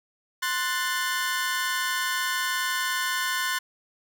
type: chord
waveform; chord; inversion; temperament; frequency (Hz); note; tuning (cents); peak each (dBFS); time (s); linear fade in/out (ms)
sawtooth; F# diminished; second; equal with one note detuned; 1046.5 / 1480 / 1772.2; C6 / F#6 / A6; 0 / 0 / +12; -26; 0.42-3.59; 10
effects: none